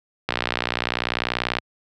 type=click train; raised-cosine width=0.3 ms; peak=-5 dBFS; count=79; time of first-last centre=0.29-1.586 s; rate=60.2 Hz; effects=high-pass 80 Hz 12 dB/octave

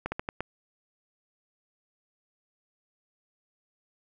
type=slowing click train; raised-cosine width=0.5 ms; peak=-16 dBFS; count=5; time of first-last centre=0.06-0.406 s; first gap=60 ms; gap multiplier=1.25; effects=none

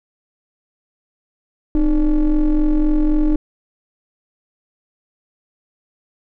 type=ring-modulated tone; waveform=triangle; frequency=141.1 Hz; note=C#3; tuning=31 cents sharp; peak=-7 dBFS; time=1.75-3.36 s; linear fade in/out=2 ms; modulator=163 Hz; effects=none

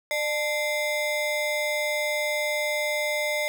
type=ring-modulated tone; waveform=square; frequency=740 Hz; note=F#5; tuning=in tune; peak=-22 dBFS; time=0.11-3.48 s; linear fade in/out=0 ms; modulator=1340 Hz; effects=none

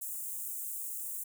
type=high-pass noise; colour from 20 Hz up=white; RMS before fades=-39 dBFS; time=0.01-1.24 s; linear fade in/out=10 ms; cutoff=7300 Hz; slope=48 dB/octave; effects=none

